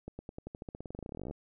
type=accelerating click train; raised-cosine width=2 ms; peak=-28 dBFS; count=28; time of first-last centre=0.08-1.31 s; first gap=110 ms; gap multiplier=0.92; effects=none